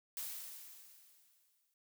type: noise with exponential decay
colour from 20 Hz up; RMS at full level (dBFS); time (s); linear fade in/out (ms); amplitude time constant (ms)
blue; -41; 0.17-1.74; 1; 340
effects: none